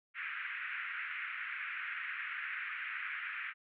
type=band-pass noise; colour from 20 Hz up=pink; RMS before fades=-41 dBFS; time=0.14-3.54 s; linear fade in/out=50 ms; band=1400 to 2500 Hz; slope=48 dB/octave; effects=none